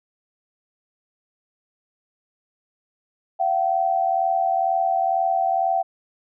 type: tone pair together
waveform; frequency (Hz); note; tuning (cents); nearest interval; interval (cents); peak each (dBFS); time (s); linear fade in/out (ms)
sine; 682 / 764.1; F5 / G5; -41 / -44; major second; 197; -22 / -20; 3.39-5.83; 20
effects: none